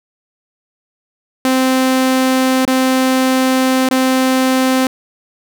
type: tone with dropouts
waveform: sawtooth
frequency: 260 Hz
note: C4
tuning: 11 cents flat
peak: -7 dBFS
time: 1.45-4.87 s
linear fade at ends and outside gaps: 1 ms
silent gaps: 2.652-2.677 / 3.888-3.91 s
effects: none